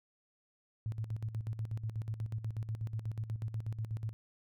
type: tone with tremolo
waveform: sine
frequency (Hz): 110.2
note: A2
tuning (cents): +3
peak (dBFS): -33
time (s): 0.86-4.13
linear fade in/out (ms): 0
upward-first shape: square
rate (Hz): 8.2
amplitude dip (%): 70
effects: none